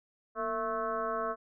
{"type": "tone with frequency modulation", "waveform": "sine", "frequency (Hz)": 880, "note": "A5", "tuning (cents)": 0, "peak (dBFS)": -30, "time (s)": [0.35, 1.36], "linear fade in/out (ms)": 50, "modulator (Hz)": 214, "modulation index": 2.4, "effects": []}